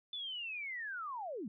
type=linear sweep; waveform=sine; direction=down; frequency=3520 to 179.9 Hz; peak=-39 dBFS; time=0.13-1.48 s; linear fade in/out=2 ms; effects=none